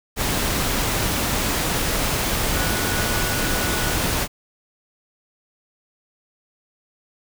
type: tone in noise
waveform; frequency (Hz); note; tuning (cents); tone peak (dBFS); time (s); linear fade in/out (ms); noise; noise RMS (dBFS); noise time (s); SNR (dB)
sine; 1469; F#6; -13; -30; 2.53-3.97; 50; pink; -22; 0.16-4.28; -11
effects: none